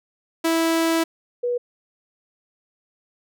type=tone pair in turn; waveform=sawtooth / sine; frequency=328.3 / 486.3 Hz; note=E4 / B4; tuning=-7 / -27 cents; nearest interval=perfect fifth; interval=680 cents; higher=second; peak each=-14 / -20 dBFS; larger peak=first; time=0.44-1.04 / 1.43-1.58 s; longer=first; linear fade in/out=10 ms; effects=none